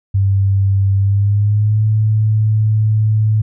sine tone with pitch glide, 98 to 108.11 Hz, G2 to A2, 0 to -30 cents, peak -10 dBFS, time 0.14-3.42 s, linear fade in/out 10 ms, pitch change +170 cents, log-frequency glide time 0.96-1.84 s, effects none

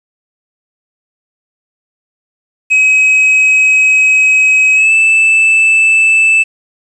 triangle tone with pitch glide, 2544 to 2634 Hz, D#7 to E7, +38 to -2 cents, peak -4 dBFS, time 2.7-6.44 s, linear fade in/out 20 ms, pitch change +60 cents, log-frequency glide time 4.74-4.92 s, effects resampled to 24000 Hz + 7-bit

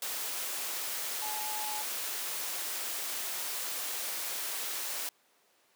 sine tone in noise, 853 Hz, G#5, 46 cents sharp, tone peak -38 dBFS, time 1.22-1.82 s, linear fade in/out 2 ms, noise white, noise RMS -36 dBFS, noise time 0.02-5.09 s, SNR -5 dB, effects pink hiss -67 dBFS RMS until 5.75 s + high-pass 400 Hz 12 dB/octave

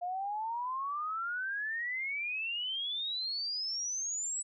sine exponential sweep, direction up, 698.5 to 7970 Hz, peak -33 dBFS, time 0.01-4.43 s, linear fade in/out 20 ms, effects none

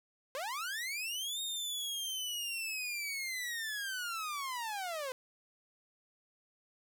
sawtooth linear two-way sweep, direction up then down, 500 to 3721 to 500 Hz, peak -33 dBFS, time 0.35-5.12 s, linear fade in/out 0 ms, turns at 1.41 s, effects none

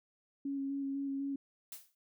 sine tone with vibrato, 275.9 Hz, C#4, 8 cents flat, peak -34 dBFS, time 0.45-1.36 s, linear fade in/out 5 ms, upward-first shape square, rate 4 Hz, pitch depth 13 cents each way
blue noise with exponential decay, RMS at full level -42 dBFS, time 1.72-1.95 s, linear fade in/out 2 ms, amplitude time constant 48 ms
effects none

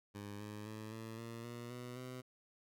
15% pulse tone with pitch steps, 102.1 / 105.33 / 108.67 / 112.12 / 115.67 / 119.33 / 123.11 / 127.01 Hz, G#2 / G#2 / A2 / A2 / A#2 / A#2 / B2 / B2, -29 / +25 / -21 / +33 / -13 / +41 / -5 / +49 cents, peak -39 dBFS, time 0.14-2.22 s, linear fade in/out 20 ms, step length 260 ms, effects none

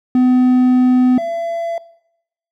triangle tone pair in turn, 252.4 / 673.8 Hz, B3 / E5, +38 / +38 cents, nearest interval octave + perfect fourth, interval 1700 cents, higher second, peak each -7 / -17 dBFS, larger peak first, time 0.15-1.18 / 1.18-1.78 s, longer first, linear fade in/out 2 ms, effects noise-tail reverb RT60 0.8 s tail -19 dB re dry

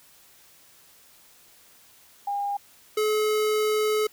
sine / square tone pair in turn, 808 / 428 Hz, G#5 / A4, -48 / -48 cents, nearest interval major seventh, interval 1100 cents, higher first, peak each -25 / -22 dBFS, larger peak second, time 2.27-2.57 / 2.97-4.07 s, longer second, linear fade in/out 5 ms, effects white hiss -55 dBFS RMS until 4.12 s

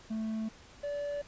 triangle tone pair in turn, 220 / 577.7 Hz, A3 / D5, 0 / -29 cents, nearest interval octave + perfect fourth, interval 1671 cents, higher second, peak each -30 / -31 dBFS, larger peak first, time 0.1-0.49 / 0.83-1.22 s, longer neither, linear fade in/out 10 ms, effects pink hiss -55 dBFS RMS until 1.27 s + resampled to 16000 Hz

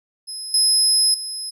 30% pulse tone with level steps, 5100 Hz, D#8, 42 cents sharp, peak -25 / -10 / -23 dBFS, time 0.27-1.51 s, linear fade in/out 20 ms, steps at 0.54 / 1.14 s, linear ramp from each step 2 ms, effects none

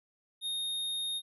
square tone, 3700 Hz, A#7, 14 cents flat, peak -33 dBFS, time 0.41-1.22 s, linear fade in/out 50 ms, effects resampled to 32000 Hz

